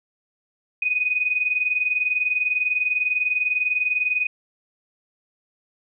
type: tone pair together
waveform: sine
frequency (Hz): 2489 / 2509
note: D#7 / D#7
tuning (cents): 0 / +14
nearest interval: unison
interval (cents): 14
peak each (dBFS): -21 / -25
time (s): 0.82-4.27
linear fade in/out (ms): 5
effects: none